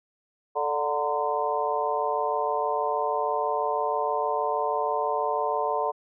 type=harmonic tone with a mistuned harmonic; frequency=146.83 Hz; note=D3; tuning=in tune; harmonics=3 / 4 / 5 / 6 / 7; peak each=-30 / -30 / -30 / -30 / -30 dBFS; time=0.55-5.92 s; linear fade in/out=20 ms; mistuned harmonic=6; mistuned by=+78 cents; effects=none